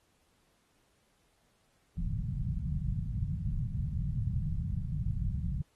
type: low-pass noise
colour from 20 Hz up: white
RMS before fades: -33 dBFS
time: 1.97-5.62 s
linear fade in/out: 2 ms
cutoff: 170 Hz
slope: 48 dB/octave
effects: pink hiss -72 dBFS RMS until 5.75 s + AAC 32 kbps